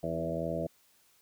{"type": "harmonic tone with a mistuned harmonic", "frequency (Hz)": 82.41, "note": "E2", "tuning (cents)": 0, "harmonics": [1, 2, 3, 4, 5, 6, 7, 8], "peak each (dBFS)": [-45, -37, -42, -40, -45, -39, -37, -37], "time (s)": [0.03, 0.67], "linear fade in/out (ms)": 5, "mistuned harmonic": 3, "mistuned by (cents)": 16, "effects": ["white hiss -66 dBFS RMS until 1.21 s"]}